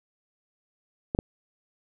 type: clicks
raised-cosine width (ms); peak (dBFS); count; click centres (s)
2; -14 / -8; 2; 1.149 / 1.189
effects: none